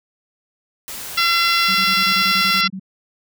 white noise, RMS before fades -31 dBFS, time 0.88-2.61 s, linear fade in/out 0 ms
harmonic tone, 681 Hz, F5, 44 cents flat, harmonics 2 / 3 / 4 / 5 / 6 / 7 / 8, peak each -19 / -21 / -22 / -23 / -24 / -24 / -25 dBFS, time 1.17-2.68 s, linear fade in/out 10 ms
sine tone bursts, 190 Hz, F#3, 46 cents sharp, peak -26 dBFS, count 12, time 1.68-2.797 s, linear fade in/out 10 ms, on 72 ms, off 23 ms
effects none

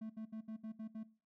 triangle tone bursts, 220 Hz, A3, in tune, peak -40 dBFS, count 7, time 0.01-1.035 s, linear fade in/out 10 ms, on 89 ms, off 67 ms, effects noise-tail reverb RT60 0.4 s tail -19 dB re dry

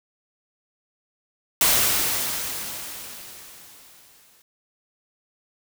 white noise with exponential decay, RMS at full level -17 dBFS, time 1.61-4.42 s, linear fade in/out 1 ms, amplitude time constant 610 ms, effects none

